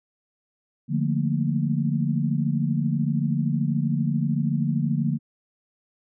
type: chord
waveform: sine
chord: Bb major seventh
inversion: first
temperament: equal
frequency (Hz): 146.83 / 174.61 / 220 / 233.1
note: D3 / F3 / A3 / Bb3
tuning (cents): 0 / 0 / 0 / 0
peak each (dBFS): -24 / -27 / -29 / -27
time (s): 0.88-5.19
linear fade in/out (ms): 50
effects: none